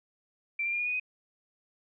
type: tone with pitch steps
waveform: sine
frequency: 2349 / 2379 / 2409 / 2440 / 2471 / 2503 Hz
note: D7 / D7 / D7 / D#7 / D#7 / D#7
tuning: 0 / +22 / +43 / -34 / -13 / +10 cents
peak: -28 dBFS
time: 0.59-0.998 s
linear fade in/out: 5 ms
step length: 68 ms
effects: none